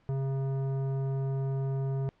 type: tone with tanh clipping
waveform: triangle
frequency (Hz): 135.3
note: C#3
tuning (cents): -42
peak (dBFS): -30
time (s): 0.09-2.09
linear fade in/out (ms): 0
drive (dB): 17
effects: pink hiss -67 dBFS RMS until 2.2 s + low-pass 3000 Hz 12 dB/octave